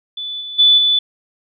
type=tone with level steps; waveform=sine; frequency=3480 Hz; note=A7; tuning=20 cents flat; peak=-23 / -26 / -7 / -11 dBFS; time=0.17-0.99 s; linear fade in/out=5 ms; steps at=0.4 / 0.58 / 0.77 s; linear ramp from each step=20 ms; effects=none